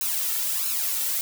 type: noise with flanger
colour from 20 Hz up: blue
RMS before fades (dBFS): -26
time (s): 0.01-1.21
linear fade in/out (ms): 0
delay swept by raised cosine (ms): 0.74 to 2.24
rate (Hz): 1.5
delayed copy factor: +0.7
effects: none